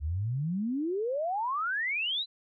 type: exponential sweep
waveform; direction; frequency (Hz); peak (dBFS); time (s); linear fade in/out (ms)
sine; up; 69.2 to 4100; -28; 0-2.26; 50
effects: none